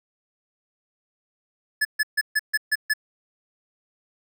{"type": "tone bursts", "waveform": "square", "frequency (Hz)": 1721, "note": "A6", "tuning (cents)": -39, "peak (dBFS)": -19, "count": 7, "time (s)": [1.81, 2.937], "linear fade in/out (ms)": 10, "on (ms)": 41, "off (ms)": 140, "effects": []}